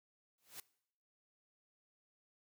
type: noise with exponential growth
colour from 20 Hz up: white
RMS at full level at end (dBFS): -45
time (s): 0.38-0.6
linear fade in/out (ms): 2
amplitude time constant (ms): 46
effects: noise-tail reverb RT60 0.7 s tail -21 dB re dry + high-pass 100 Hz 12 dB/octave